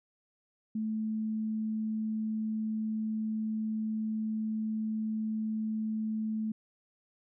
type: tone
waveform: sine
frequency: 218.1 Hz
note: A3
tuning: 15 cents flat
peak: -30 dBFS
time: 0.75-6.52 s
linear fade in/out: 5 ms
effects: none